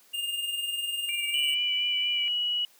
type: tone with tremolo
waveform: square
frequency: 2821 Hz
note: F7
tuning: 17 cents sharp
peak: -27 dBFS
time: 0.13-1.55 s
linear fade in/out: 20 ms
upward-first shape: triangle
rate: 20 Hz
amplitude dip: 60%
type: tone with vibrato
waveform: sine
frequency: 2349 Hz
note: D7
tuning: in tune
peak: -32 dBFS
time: 1.09-2.28 s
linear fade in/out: 0 ms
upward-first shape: sine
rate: 4.2 Hz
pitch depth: 27 cents each way
type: tone with pitch glide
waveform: sine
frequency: 2964 to 2925 Hz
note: F#7 to F#7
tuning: +2 to -21 cents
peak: -25 dBFS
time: 1.34-2.65 s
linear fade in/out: 2 ms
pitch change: -23 cents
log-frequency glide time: 2.04-2.31 s
effects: white hiss -59 dBFS RMS until 2.79 s + high-pass 200 Hz 12 dB/octave